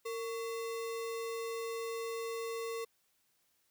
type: tone with sample-and-hold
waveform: sine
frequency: 458.1 Hz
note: A#4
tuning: 30 cents flat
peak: -36 dBFS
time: 0.05-2.85 s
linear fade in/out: 10 ms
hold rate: 1575 Hz
effects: white hiss -75 dBFS RMS until 3.7 s